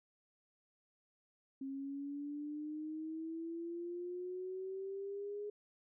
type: exponential sweep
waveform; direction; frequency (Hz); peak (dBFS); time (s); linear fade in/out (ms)
sine; up; 268.7 to 416.7; -40; 1.61-5.5; 5
effects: none